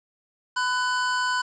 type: tone pair together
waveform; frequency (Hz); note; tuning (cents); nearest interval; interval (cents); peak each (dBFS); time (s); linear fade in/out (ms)
square; 1005 / 1490.7; B5 / F#6; +30 / +12; perfect fifth; 682; -26; 0.56-1.42; 10
effects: resampled to 16000 Hz + 8-bit